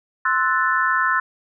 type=chord; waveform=sine; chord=F# half-diminished seventh; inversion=second; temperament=equal; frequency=1046.5 / 1318.5 / 1480 / 1760 Hz; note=C6 / E6 / F#6 / A6; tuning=0 / 0 / 0 / 0 cents; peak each=-22 dBFS; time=0.25-1.2 s; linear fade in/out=5 ms; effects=none